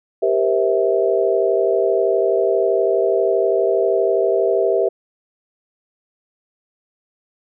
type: chord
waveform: sine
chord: C dominant seventh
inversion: second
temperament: just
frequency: 392.4 / 470.9 / 523.3 / 654.1 Hz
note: G4 / Bb4 / C5 / E5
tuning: +2 / +18 / 0 / -14 cents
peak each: -18 / -20 / -23 / -19 dBFS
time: 0.22-4.89 s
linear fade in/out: 10 ms
effects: none